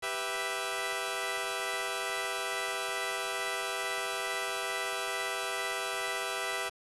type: chord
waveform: 10% pulse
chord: E minor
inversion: first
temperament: equal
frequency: 392 / 493.9 / 659.3 Hz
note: G4 / B4 / E5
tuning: 0 / 0 / 0 cents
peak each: -29 / -29 / -27 dBFS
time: 0.02-6.7 s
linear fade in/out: 20 ms
effects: resampled to 24000 Hz + 8-bit